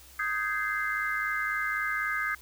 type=chord; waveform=sine; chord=Ab major seventh; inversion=second; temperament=just; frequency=1245.9 / 1557.4 / 1661.2 / 2077 Hz; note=Eb6 / G6 / Ab6 / C7; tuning=+2 / -12 / 0 / -13 cents; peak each=-33 dBFS; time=0.19-2.35 s; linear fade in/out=5 ms; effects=added 64 Hz sine -55 dBFS peak until 2.41 s + white hiss -53 dBFS RMS until 2.41 s